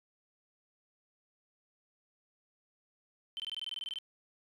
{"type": "tone bursts", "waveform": "sine", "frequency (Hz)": 3085, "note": "G7", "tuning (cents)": -28, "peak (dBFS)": -35, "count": 13, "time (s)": [3.37, 3.986], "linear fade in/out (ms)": 0, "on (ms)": 28, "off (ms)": 21, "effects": ["tanh soft clip ceiling -32 dBFS"]}